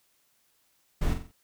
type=noise with echo; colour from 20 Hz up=brown; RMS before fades=-26 dBFS; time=1.01-1.14 s; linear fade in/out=10 ms; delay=45 ms; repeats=4; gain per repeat=-7 dB; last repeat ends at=1.32 s; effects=white hiss -69 dBFS RMS until 1.43 s